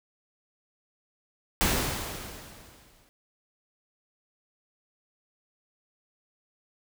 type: noise with exponential decay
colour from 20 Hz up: pink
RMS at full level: -23 dBFS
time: 1.61-3.09 s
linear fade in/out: 0 ms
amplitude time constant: 320 ms
effects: none